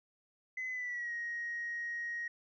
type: tone with pitch glide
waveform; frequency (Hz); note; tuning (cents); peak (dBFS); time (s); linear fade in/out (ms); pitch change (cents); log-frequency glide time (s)
sine; 2029 to 1882.2; B6 to A#6; +46 to +16; -35; 0.57-2.28; 5; -130; 0.7-1.13
effects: tanh soft clip ceiling -32 dBFS

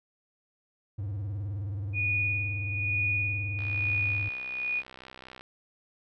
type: tone with vibrato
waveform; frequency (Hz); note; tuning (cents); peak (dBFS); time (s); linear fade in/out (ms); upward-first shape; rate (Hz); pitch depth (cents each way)
triangle; 100; G2; +35; -29; 0.98-4.29; 10; square; 19; 110
type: tone with tremolo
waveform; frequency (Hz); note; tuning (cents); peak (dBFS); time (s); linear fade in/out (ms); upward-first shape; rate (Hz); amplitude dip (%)
sine; 2460; D#7; -20; -25; 1.93-4.83; 50; sine; 1.1; 65
type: click train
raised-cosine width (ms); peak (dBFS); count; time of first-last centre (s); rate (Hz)
0.3; -29; 118; 3.59-5.41; 64.3
effects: none

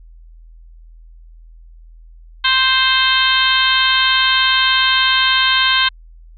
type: harmonic tone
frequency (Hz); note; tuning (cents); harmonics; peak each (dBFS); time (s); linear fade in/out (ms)
523.3; C5; 0; 2 / 3 / 4 / 5 / 6 / 7 / 8; -19 / -17 / -22 / -22 / -17 / -19 / -23; 2.44-5.89; 10
effects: added 41 Hz sine -38 dBFS peak until 6.37 s

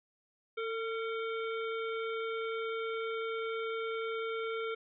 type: harmonic tone with a mistuned harmonic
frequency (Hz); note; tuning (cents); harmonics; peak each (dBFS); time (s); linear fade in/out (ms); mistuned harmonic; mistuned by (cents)
449; A4; +35; 1 / 3 / 5 / 7 / 8; -35 / -40 / -44 / -50 / -52; 0.57-4.75; 10; 3; +34
effects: none

